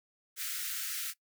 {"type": "high-pass noise", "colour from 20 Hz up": "white", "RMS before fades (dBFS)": -37, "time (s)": [0.36, 1.14], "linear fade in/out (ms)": 50, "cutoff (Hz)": 1300, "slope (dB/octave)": 96, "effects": ["noise-tail reverb RT60 0.1 s tail -20 dB re dry"]}